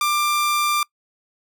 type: tone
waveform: sawtooth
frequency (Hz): 1187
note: D6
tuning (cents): +18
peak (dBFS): -14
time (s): 0.01-0.83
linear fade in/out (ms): 2
effects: noise-tail reverb RT60 0.1 s tail -25 dB re dry